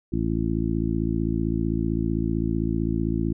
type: harmonic tone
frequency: 55.6 Hz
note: A1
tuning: 19 cents sharp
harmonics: 1 / 2 / 3 / 4 / 5 / 6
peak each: -29 / -29 / -29 / -29 / -29 / -29 dBFS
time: 0.12-3.33 s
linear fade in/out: 10 ms
effects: none